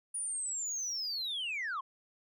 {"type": "linear sweep", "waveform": "sine", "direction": "down", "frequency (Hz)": [9700, 1010], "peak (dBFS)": -32, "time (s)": [0.14, 1.81], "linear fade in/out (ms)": 10, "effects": ["tanh soft clip ceiling -32 dBFS"]}